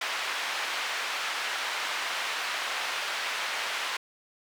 white band-pass noise, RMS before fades -32 dBFS, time 0.01-3.97 s, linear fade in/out 5 ms, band 800 to 2800 Hz, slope 12 dB/octave, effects none

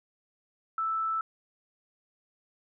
sine tone, 1318.5 Hz, E6, in tune, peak -27 dBFS, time 0.78-1.21 s, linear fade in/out 2 ms, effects none

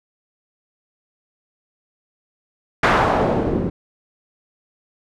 white noise with low-pass filter sweep, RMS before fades -18 dBFS, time 2.83-3.7 s, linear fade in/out 5 ms, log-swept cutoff 1500 to 250 Hz, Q 1.3, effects none

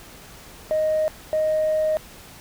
sine tone pair in turn, 622.3 / 622.3 Hz, D#5 / D#5, 0 / 0 cents, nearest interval unison, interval 0 cents, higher neither, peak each -17 dBFS, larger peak neither, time 0.71-1.08 / 1.33-1.97 s, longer second, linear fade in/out 0 ms, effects tanh soft clip ceiling -15 dBFS + pink hiss -44 dBFS RMS until 2.4 s

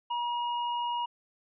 sine tone with tanh clipping, 957 Hz, A#5, 45 cents sharp, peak -31 dBFS, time 0.1-1.06 s, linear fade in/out 10 ms, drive 18 dB, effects resampled to 8000 Hz

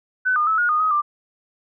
sine tone with pitch steps, 1508 / 1216 / 1302 / 1437 / 1229 / 1262 / 1186 Hz, F#6 / D#6 / E6 / F6 / D#6 / D#6 / D6, +32 / -40 / -22 / +49 / -22 / +24 / +17 cents, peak -16 dBFS, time 0.25-1.02 s, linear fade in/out 20 ms, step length 110 ms, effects none

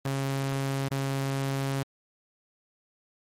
sawtooth tone with dropouts, 136.4 Hz, C#3, 28 cents flat, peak -23 dBFS, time 0.05-1.83 s, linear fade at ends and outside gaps 5 ms, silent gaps 0.885-0.911 s, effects MP3 64 kbps

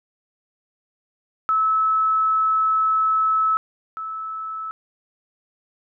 sine tone pair in turn, 1300 / 1305.4 Hz, E6 / E6, -24 / -17 cents, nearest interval unison, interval 7 cents, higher second, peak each -16 / -27 dBFS, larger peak first, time 1.49-3.57 / 3.97-4.71 s, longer first, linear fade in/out 0 ms, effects none

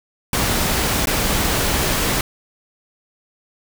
pink noise with dropouts, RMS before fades -19 dBFS, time 0.33-2.21 s, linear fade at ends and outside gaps 2 ms, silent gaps 1.057-1.071 s, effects none

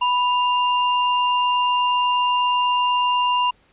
sine tone pair together, 987.8 / 2796 Hz, B5 / F7, 0 / +1 cents, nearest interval octave + tritone, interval 1801 cents, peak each -17 / -24 dBFS, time 0.01-3.51 s, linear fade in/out 10 ms, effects pink hiss -58 dBFS RMS until 3.72 s + resampled to 8000 Hz

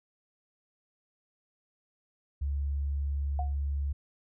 sine tone, 70.6 Hz, C#2, 32 cents sharp, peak -28 dBFS, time 2.41-3.93 s, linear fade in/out 10 ms
sine tone with exponential decay, 723 Hz, F#5, 40 cents flat, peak -30 dBFS, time 3.39-3.55 s, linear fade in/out 2 ms, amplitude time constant 34 ms
effects none

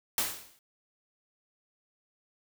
white noise with exponential decay, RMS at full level -26 dBFS, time 0.18-0.59 s, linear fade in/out 1 ms, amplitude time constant 87 ms, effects none

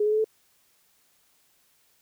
sine tone with pitch steps, 418.2 / 424.5 / 431 / 437.5 Hz, G#4 / G#4 / A4 / A4, +12 / +38 / -36 / -10 cents, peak -20 dBFS, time 0-0.244 s, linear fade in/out 5 ms, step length 61 ms, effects white hiss -65 dBFS RMS until 2.01 s

